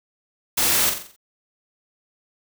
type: noise with echo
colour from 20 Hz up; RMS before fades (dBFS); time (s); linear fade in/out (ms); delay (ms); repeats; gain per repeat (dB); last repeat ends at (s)
white; -20; 0.57-0.9; 10; 44; 6; -6; 1.164
effects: none